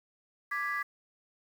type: chord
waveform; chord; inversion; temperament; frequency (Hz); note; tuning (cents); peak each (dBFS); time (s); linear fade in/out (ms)
sine; G# diminished; second; equal; 1174.7 / 1661.2 / 1975.5; D6 / G#6 / B6; 0 / 0 / 0; -34; 0.51-0.83; 10
effects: tanh soft clip ceiling -24 dBFS + 9-bit